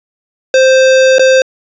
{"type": "tone with dropouts", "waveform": "square", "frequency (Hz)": 523.3, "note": "C5", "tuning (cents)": 0, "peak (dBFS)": -5, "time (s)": [0.54, 1.42], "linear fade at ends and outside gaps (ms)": 2, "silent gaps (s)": [1.184, 1.194], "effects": ["resampled to 16000 Hz", "7-bit"]}